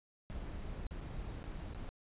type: noise with dropouts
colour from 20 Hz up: brown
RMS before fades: -43 dBFS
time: 0.3-1.89 s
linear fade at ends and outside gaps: 0 ms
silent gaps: 0.867-0.909 / 1.006-1.011 / 1.431-1.441 / 1.736-1.748 s
effects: resampled to 8000 Hz